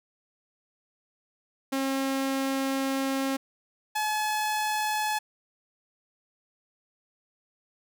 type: tone pair in turn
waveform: sawtooth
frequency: 269.6 / 853.9 Hz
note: C#4 / G#5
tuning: -48 / +48 cents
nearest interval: octave + minor sixth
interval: 1996 cents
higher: second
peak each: -22 dBFS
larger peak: neither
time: 1.72-3.37 / 3.95-5.19 s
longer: first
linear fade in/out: 10 ms
effects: none